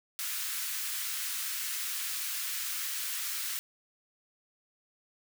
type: high-pass noise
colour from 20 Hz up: white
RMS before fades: -35 dBFS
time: 0.19-3.59 s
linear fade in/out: 0 ms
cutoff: 1300 Hz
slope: 24 dB/octave
effects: none